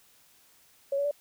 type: tone with pitch steps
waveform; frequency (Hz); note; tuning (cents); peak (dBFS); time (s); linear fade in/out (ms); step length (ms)
sine; 554.4 / 567.4 / 580.6; C#5 / C#5 / D5; 0 / +40 / -20; -25; 0.92-1.112; 5; 64
effects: white hiss -61 dBFS RMS until 1.2 s